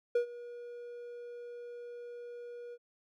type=tone with ADSR envelope; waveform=triangle; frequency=480.1 Hz; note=B4; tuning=49 cents flat; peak=-22 dBFS; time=0.15-2.78 s; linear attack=6 ms; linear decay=100 ms; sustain=-19 dB; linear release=48 ms; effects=none